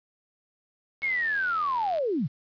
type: linear sweep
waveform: sine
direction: down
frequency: 2212 to 111 Hz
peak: -24 dBFS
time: 1.02-2.28 s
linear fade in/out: 20 ms
type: click train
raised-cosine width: 0.2 ms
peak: -26 dBFS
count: 82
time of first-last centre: 1.02-1.984 s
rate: 84 Hz
effects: resampled to 11025 Hz + 10-bit